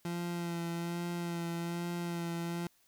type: tone with vibrato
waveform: 30% pulse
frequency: 171.2 Hz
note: F3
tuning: 34 cents flat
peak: -32 dBFS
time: 0.05-2.67 s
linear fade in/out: 2 ms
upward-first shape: sine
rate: 1.2 Hz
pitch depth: 21 cents each way
effects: white hiss -69 dBFS RMS until 2.87 s